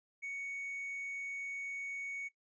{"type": "tone with hard clipping", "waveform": "triangle", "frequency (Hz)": 2228, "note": "C#7", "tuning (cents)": 8, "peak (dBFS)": -38, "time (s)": [0.22, 2.29], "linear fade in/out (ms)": 20, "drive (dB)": 1, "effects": ["noise-tail reverb RT60 0.1 s tail -17 dB re dry", "resampled to 16000 Hz"]}